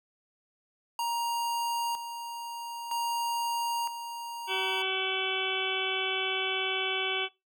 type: tone with tremolo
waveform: square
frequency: 938 Hz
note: A#5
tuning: 11 cents sharp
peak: -29 dBFS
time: 0.99-4.82 s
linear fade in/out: 2 ms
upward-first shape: square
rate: 0.52 Hz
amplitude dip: 60%
type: harmonic tone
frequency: 379.8 Hz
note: F#4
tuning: 45 cents sharp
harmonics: 1 / 2 / 3 / 4 / 6 / 7 / 8 / 9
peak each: -35 / -39 / -40 / -38 / -35 / -36 / -34 / -37 dBFS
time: 4.47-7.29 s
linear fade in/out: 50 ms
effects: noise-tail reverb RT60 0.2 s tail -19 dB re dry